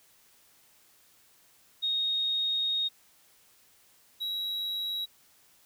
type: tone pair in turn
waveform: sine / triangle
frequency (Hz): 3729 / 3871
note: A#7 / B7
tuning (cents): 0 / -35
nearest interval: minor second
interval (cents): 65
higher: second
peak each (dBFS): -26 / -29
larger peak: first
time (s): 1.82-2.89 / 4.2-5.06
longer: first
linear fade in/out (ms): 20
effects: white hiss -62 dBFS RMS until 5.65 s